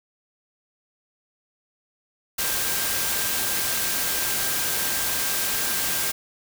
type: tone in noise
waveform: sine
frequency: 1587 Hz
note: G6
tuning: 21 cents sharp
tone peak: -36 dBFS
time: 2.38-6.12 s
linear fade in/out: 10 ms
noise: white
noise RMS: -25 dBFS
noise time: 2.38-6.12 s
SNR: -14 dB
effects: none